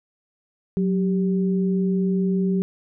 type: tone pair together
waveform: sine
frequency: 185 / 392 Hz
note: F#3 / G4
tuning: 0 / 0 cents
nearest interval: octave + minor second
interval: 1300 cents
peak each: -19 / -26 dBFS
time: 0.77-2.62 s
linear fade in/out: 0 ms
effects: none